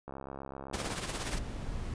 click train, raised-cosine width 1 ms, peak -28 dBFS, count 60, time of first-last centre 0.08-0.949 s, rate 67.9 Hz
pink noise with tremolo, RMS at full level -34 dBFS, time 0.73-1.39 s, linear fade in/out 10 ms, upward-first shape triangle, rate 17 Hz, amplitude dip 65%
brown noise, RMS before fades -37 dBFS, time 1.29-1.94 s, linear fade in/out 2 ms
effects resampled to 22050 Hz

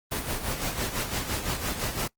pink noise with tremolo, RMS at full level -28 dBFS, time 0.11-2.08 s, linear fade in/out 10 ms, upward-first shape sine, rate 5.9 Hz, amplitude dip 60%, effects noise-tail reverb RT60 0.1 s tail -21 dB re dry + Opus 24 kbps

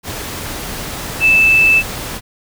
sine tone in noise, 2634 Hz, E7, 2 cents flat, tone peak -7 dBFS, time 1.2-1.83 s, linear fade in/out 50 ms, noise pink, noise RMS -25 dBFS, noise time 0.03-2.21 s, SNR +15 dB, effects none

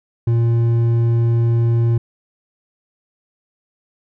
triangle tone with hard clipping, 116.54 Hz, A#2, in tune, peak -14 dBFS, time 0.27-1.98 s, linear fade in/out 5 ms, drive 9 dB, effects none

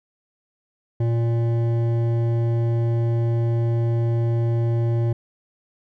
sine tone with hard clipping, 116.54 Hz, A#2, in tune, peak -20 dBFS, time 1-5.13 s, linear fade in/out 5 ms, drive 11 dB, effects none

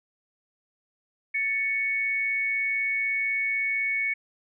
sine tone pair together, 1762.8 / 2221 Hz, A6 / C#7, +3 / +3 cents, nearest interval major third, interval 400 cents, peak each -35 / -24 dBFS, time 1.34-4.14 s, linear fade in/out 10 ms, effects none

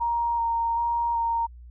sine tone with vibrato, 932.3 Hz, A#5, in tune, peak -22 dBFS, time 0-1.47 s, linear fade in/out 20 ms, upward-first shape square, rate 1.3 Hz, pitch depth 12 cents each way, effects added 60 Hz sine -42 dBFS peak until 1.7 s

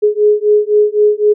sine beating tone pair, 417.6 / 421.5 Hz, G#4 / G#4, +10 / +26 cents, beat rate 3.9 Hz, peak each -11 dBFS, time 0.02-1.34 s, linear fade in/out 20 ms, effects none

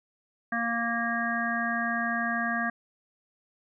harmonic tone, 233 Hz, A#3, 1 cent flat, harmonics 1 / 3 / 5 / 7 / 8, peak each -32 / -33 / -34 / -30 / -35 dBFS, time 0.52-2.7 s, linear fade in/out 5 ms, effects none

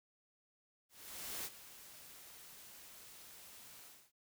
white noise with ADSR envelope, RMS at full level -42 dBFS, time 0.89-4.12 s, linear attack 560 ms, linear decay 41 ms, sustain -14 dB, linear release 270 ms, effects none

